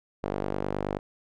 sawtooth tone with band-pass filter, 49.43 Hz, G1, 15 cents sharp, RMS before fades -31 dBFS, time 0.23-0.99 s, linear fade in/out 10 ms, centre 510 Hz, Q 1, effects none

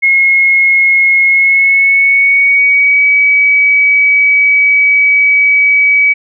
sine tone with pitch glide, 2164 to 2276 Hz, C#7 to C#7, -42 to +45 cents, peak -5 dBFS, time 0.02-6.14 s, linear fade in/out 20 ms, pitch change +87 cents, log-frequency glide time 1.26-3.05 s, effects none

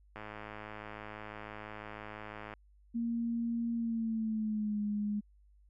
click train, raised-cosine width 0.5 ms, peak -29 dBFS, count 253, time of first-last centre 0.16-2.537 s, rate 106 Hz
sine tone with pitch glide, 233.1 to 207.7 Hz, A#3 to G#3, 0 to 0 cents, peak -31 dBFS, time 2.94-5.21 s, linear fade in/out 20 ms, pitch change -200 cents, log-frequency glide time 3.74-4.81 s
effects added 50 Hz sine -60 dBFS peak until 5.69 s

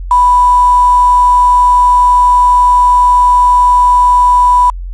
sine tone with quantisation, 987.8 Hz, B5, in tune, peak -4 dBFS, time 0.11-4.7 s, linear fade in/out 2 ms, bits 4, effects added 44 Hz sine -19 dBFS peak until 4.93 s + resampled to 22050 Hz

